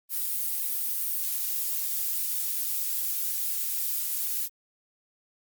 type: noise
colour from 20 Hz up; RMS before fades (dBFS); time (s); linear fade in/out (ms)
violet; -29; 0.09-4.49; 50
effects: Opus 32 kbps